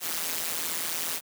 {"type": "noise with amplitude modulation", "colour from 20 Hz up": "white", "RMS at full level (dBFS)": -27, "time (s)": [0, 1.21], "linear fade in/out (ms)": 50, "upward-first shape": "sine", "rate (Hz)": 165, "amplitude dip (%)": 95, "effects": ["high-pass 150 Hz 12 dB/octave"]}